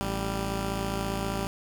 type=tone pair together; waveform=10% pulse; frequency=55 / 196 Hz; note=A1 / G3; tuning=0 / 0 cents; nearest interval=octave + minor seventh; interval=2200 cents; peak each=-23 dBFS; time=0.01-1.47 s; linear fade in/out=0 ms; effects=none